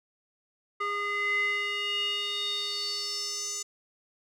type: tone with band-pass filter sweep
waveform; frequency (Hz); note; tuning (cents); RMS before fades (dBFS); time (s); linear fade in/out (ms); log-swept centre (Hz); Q
square; 408.7; G#4; -28; -31; 0.8-3.63; 10; 1500 to 6700; 5.8
effects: none